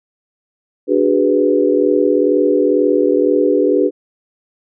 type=chord; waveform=sine; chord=G# half-diminished seventh; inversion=second; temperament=equal with one note detuned; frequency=293.7 / 373.2 / 415.3 / 493.9 Hz; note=D4 / F#4 / G#4 / B4; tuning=0 / +15 / 0 / 0 cents; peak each=-16 dBFS; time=0.87-3.91 s; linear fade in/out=50 ms; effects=none